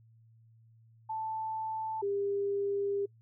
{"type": "tone pair in turn", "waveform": "sine", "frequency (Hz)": [880, 400.5], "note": ["A5", "G4"], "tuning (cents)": [0, 37], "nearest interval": "octave + major second", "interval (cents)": 1363, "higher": "first", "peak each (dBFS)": [-33, -29], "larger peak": "second", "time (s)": [[1.09, 2.02], [2.02, 3.06]], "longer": "second", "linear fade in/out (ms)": 10, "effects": ["noise-tail reverb RT60 0.1 s tail -25 dB re dry", "added 113 Hz sine -58 dBFS peak until 3.21 s"]}